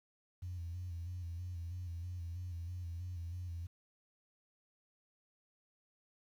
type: tone with vibrato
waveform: sine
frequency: 87.31 Hz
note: F2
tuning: in tune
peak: -39 dBFS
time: 0.42-3.67 s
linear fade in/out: 10 ms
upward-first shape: square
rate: 3.1 Hz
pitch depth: 53 cents each way
effects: tanh soft clip ceiling -35 dBFS + 11-bit